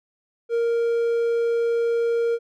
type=tone; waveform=triangle; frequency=466.2 Hz; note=A#4; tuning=in tune; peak=-17 dBFS; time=0.49-2.39 s; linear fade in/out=50 ms; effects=none